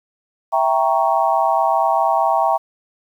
sine chord, E diminished seventh, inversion none, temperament equal, 659.3 / 784 / 932.3 / 1108.7 Hz, E5 / G5 / Bb5 / Db6, 0 / 0 / 0 / 0 cents, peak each -19 / -18 / -19 / -22 dBFS, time 0.52-2.58 s, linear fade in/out 20 ms, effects 8-bit

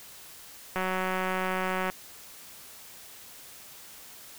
click train, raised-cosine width 0.5 ms, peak -15 dBFS, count 213, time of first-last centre 0.76-1.9 s, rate 186 Hz, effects white hiss -48 dBFS RMS until 4.38 s

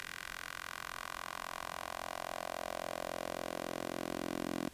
10% pulse tone with high-pass filter sweep, 43.65 Hz, F1, in tune, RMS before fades -42 dBFS, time 0-4.69 s, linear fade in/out 0 ms, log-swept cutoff 1700 to 300 Hz, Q 1.9, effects pink hiss -57 dBFS RMS until 4.73 s + resampled to 32000 Hz

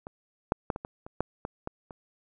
clicks, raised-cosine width 1 ms, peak -25 / -9 / -13 / -21 / -22 / -28 / -12 / -19 / -19 / -28 dBFS, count 10, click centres 0.069 / 0.521 / 0.702 / 0.761 / 0.849 / 1.065 / 1.206 / 1.451 / 1.674 / 1.908 s, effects none

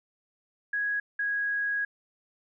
sine tone pair in turn, 1661.2 / 1653.4 Hz, G#6 / G#6, 0 / -8 cents, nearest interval unison, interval 8 cents, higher first, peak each -26 dBFS, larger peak neither, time 0.73-1 / 1.19-1.85 s, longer second, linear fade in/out 5 ms, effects none

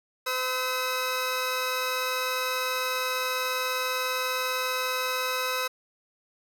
15% pulse tone pair together, 510 / 1285.1 Hz, C5 / E6, -44 / -44 cents, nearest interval octave + major third, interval 1600 cents, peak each -23 dBFS, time 0.26-5.68 s, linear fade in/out 10 ms, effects none

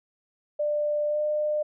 sine tone with pitch glide, 594 to 602.3 Hz, D5 to D5, +20 to +44 cents, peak -23 dBFS, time 0.59-1.63 s, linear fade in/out 10 ms, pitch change +24 cents, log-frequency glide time 1.07-1.21 s, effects none

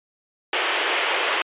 white band-pass noise, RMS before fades -23 dBFS, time 0.53-1.42 s, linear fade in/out 2 ms, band 340 to 3300 Hz, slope 48 dB/octave, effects resampled to 8000 Hz

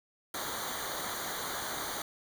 pink noise with comb filter, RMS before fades -37 dBFS, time 0.34-2.02 s, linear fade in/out 2 ms, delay 0.38 ms, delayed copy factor -0.9, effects none

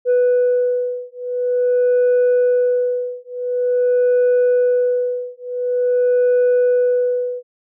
sine beating tone pair, 493.9 / 494.37 Hz, B4 / B4, 0 / +2 cents, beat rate 0.47 Hz, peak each -15 dBFS, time 0.05-7.43 s, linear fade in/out 50 ms, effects tanh soft clip ceiling -10 dBFS

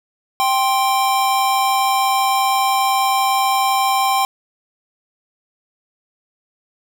square tone pair together, 783.1 / 1051 Hz, G5 / C6, -2 / +7 cents, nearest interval perfect fourth, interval 509 cents, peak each -17 / -19 dBFS, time 0.4-4.25 s, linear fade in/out 0 ms, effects none

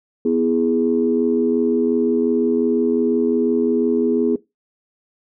sine chord, E major, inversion second, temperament equal, 246.9 / 329.6 / 415.3 Hz, B3 / E4 / G#4, 0 / 0 / 0 cents, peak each -18 / -21 / -18 dBFS, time 0.25-4.36 s, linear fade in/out 5 ms, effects noise-tail reverb RT60 0.2 s tail -19 dB re dry + tanh soft clip ceiling -5 dBFS

